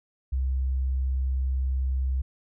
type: tone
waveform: sine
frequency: 65.41 Hz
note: C2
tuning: in tune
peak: -23 dBFS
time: 0.32-2.22 s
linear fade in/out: 10 ms
effects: none